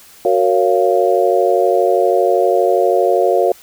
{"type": "chord", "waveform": "sine", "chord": "Gb major seventh", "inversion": "none", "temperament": "just", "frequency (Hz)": [370, 462.5, 555, 693.7], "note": ["Gb4", "Bb4", "Db5", "F5"], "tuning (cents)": [0, -14, 2, -12], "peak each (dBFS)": -16, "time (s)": [0.25, 3.52], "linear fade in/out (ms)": 2, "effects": ["white hiss -43 dBFS RMS until 3.62 s"]}